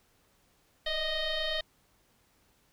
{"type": "tone with frequency modulation", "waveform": "sine", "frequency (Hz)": 1865, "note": "A#6", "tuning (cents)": 0, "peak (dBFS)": -28, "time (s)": [0.86, 1.61], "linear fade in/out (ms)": 5, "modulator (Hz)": 617, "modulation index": 3.6, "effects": ["tanh soft clip ceiling -24 dBFS", "pink hiss -68 dBFS RMS until 2.72 s"]}